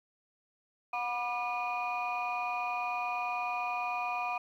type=tone cluster; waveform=sine; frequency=725 / 977 / 1198 / 2456 Hz; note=F#5 / B5 / D6 / D#7; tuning=-35 / -19 / +34 / -23 cents; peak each=-34 / -36 / -38 / -36 dBFS; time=0.93-4.38 s; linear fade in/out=5 ms; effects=tanh soft clip ceiling -25 dBFS + 11-bit